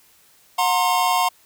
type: tone cluster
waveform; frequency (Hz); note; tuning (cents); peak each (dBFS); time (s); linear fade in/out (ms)
square; 724 / 922 / 1054; F#5 / A#5 / C6; -38 / -19 / +12; -22; 0.58-1.29; 10
effects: white hiss -55 dBFS RMS until 1.45 s